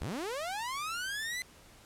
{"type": "linear sweep", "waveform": "sawtooth", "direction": "up", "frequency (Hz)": [46.25, 2049], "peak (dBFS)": -31, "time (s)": [0.01, 1.42], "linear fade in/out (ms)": 0, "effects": ["pink hiss -57 dBFS RMS until 1.85 s", "low-pass 12000 Hz 12 dB/octave"]}